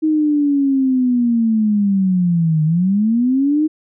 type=linear two-way sweep; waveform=sine; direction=down then up; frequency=315.1 to 152.5 to 315.1 Hz; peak=-12 dBFS; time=0.02-3.68 s; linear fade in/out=20 ms; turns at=2.64 s; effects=none